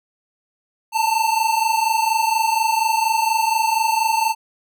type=tone pair together; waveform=square; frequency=878.8 / 903 Hz; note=A5 / A5; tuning=-2 / +45 cents; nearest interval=unison; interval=47 cents; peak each=-20 dBFS; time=0.92-4.35 s; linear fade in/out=50 ms; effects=none